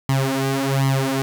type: tone with flanger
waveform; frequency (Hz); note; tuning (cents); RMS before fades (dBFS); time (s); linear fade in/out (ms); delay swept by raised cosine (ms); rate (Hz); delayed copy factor
sawtooth; 135.3; C#3; -42; -20; 0.09-1.22; 0; 0.97 to 4.87; 1.3; +0.9
effects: none